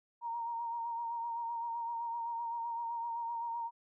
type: tone with vibrato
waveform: sine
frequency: 932.3 Hz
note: A#5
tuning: in tune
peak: -35 dBFS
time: 0.21-3.71 s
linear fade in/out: 50 ms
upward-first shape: sine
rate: 7.8 Hz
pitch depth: 30 cents each way
effects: none